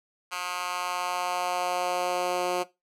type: tone with high-pass filter sweep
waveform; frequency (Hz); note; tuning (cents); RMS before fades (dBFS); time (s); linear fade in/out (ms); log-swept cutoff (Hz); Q
10% pulse; 179.3; F3; +46; -29; 0.31-2.64; 20; 1400 to 380; 1.5
effects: noise-tail reverb RT60 0.2 s tail -17 dB re dry + low-pass 12000 Hz 12 dB/octave